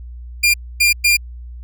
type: tone bursts at uneven times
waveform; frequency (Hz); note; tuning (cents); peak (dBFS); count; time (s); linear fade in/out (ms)
sawtooth; 2402; D7; +38; -7; 3; 0.43-0.54 / 0.8-0.93 / 1.04-1.17; 10
effects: added 60 Hz sine -30 dBFS peak until 1.63 s